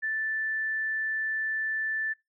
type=tone; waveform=sine; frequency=1760 Hz; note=A6; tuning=in tune; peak=-27 dBFS; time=0.02-2.14 s; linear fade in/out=20 ms; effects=noise-tail reverb RT60 0.2 s tail -23 dB re dry